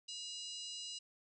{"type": "harmonic tone with a mistuned harmonic", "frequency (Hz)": 999, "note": "B5", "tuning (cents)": 20, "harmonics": [3, 4, 5, 6, 7, 8], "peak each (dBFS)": [-48, -49, -49, -54, -56, -54], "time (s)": [0.08, 0.99], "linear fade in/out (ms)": 10, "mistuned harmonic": 3, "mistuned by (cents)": -81, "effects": []}